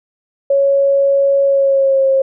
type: tone with pitch glide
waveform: sine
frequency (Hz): 554.4 to 537.1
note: C#5 to C5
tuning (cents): 0 to +45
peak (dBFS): -9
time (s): 0.5-2.22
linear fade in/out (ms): 5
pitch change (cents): -55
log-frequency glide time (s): 1.44-2.07
effects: none